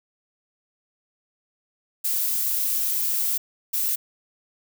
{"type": "noise bursts at uneven times", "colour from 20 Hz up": "violet", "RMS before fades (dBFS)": -24, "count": 2, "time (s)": [[2.04, 3.38], [3.73, 3.96]], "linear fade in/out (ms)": 10, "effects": []}